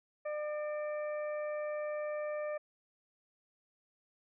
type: harmonic tone with a mistuned harmonic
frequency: 600 Hz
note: D5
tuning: 37 cents sharp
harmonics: 1 / 2 / 3 / 4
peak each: -35 / -47 / -49 / -52 dBFS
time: 0.25-2.58 s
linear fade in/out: 10 ms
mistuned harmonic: 4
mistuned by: -49 cents
effects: none